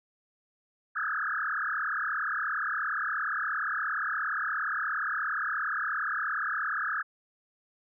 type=tone with frequency modulation; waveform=sine; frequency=1480 Hz; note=F#6; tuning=in tune; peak=-28 dBFS; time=0.95-7.03 s; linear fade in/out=20 ms; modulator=37.1 Hz; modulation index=6.5; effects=none